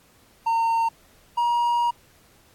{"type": "tone pair in turn", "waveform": "triangle", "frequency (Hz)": [914, 951.2], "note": ["A#5", "A#5"], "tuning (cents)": [-34, 35], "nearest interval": "minor second", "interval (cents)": 69, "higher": "second", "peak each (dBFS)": -17, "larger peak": "neither", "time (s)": [[0.46, 0.89], [1.37, 1.91]], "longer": "second", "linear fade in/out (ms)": 10, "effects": ["pink hiss -57 dBFS RMS until 2.54 s", "AAC 64 kbps"]}